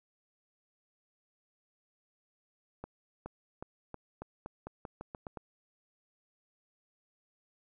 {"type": "accelerating click train", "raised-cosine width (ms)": 1, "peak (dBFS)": -27, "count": 12, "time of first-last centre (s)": [2.84, 5.373], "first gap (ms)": 420, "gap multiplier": 0.87, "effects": []}